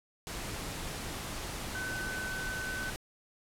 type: tone in noise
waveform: sine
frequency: 1516 Hz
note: F#6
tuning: 42 cents sharp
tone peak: -36 dBFS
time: 1.75-2.9 s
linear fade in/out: 0 ms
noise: pink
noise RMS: -39 dBFS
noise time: 0.27-2.96 s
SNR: 0 dB
effects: low-pass 12000 Hz 12 dB/octave